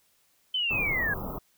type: linear sweep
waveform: sine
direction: down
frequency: 3089 to 1600 Hz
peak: -25 dBFS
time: 0.54-1.14 s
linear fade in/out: 5 ms
type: band-stop noise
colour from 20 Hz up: pink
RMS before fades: -35 dBFS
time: 0.7-1.39 s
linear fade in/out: 10 ms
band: 1300 to 14000 Hz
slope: 96 dB/octave
effects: white hiss -67 dBFS RMS until 1.57 s